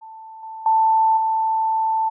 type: tone with level steps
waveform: sine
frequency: 886 Hz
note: A5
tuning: 12 cents sharp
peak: -36 / -31 / -13 / -17 dBFS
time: 0.01-2.1 s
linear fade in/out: 20 ms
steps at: 0.43 / 0.66 / 1.17 s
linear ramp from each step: 2 ms
effects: none